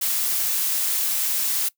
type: noise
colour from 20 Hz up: blue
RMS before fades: -23 dBFS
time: 0.01-1.69 s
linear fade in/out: 10 ms
effects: noise-tail reverb RT60 0.1 s tail -21 dB re dry